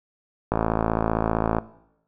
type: click train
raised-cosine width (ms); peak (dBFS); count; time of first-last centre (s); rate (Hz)
1; -7; 60; 0.52-1.585; 55.4
effects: noise-tail reverb RT60 0.8 s tail -18 dB re dry